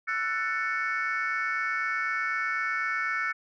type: chord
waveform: sine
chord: F# minor seventh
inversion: third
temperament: just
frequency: 1332 / 1480 / 1776 / 2220 Hz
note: E6 / F#6 / A6 / C#7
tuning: +18 / 0 / +16 / +2 cents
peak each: -31 dBFS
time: 0.07-3.33 s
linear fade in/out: 20 ms
effects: tanh soft clip ceiling -20 dBFS